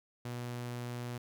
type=tone; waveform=sawtooth; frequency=121.4 Hz; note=B2; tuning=29 cents flat; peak=-34 dBFS; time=0.25-1.18 s; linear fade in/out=5 ms; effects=none